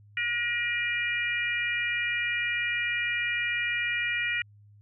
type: harmonic tone with a mistuned harmonic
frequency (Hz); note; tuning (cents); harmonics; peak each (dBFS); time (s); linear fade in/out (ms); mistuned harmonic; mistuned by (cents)
480; B4; -49; 3 / 4 / 5 / 6; -36 / -29 / -30 / -37; 0.17-4.42; 2; 4; -21
effects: added 103 Hz sine -52 dBFS peak until 4.81 s